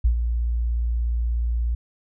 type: tone with ADSR envelope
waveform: sine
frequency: 58.4 Hz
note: A#1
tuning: 4 cents sharp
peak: -13 dBFS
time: 0.04-1.75 s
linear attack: 11 ms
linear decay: 93 ms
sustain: -7 dB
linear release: 6 ms
effects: none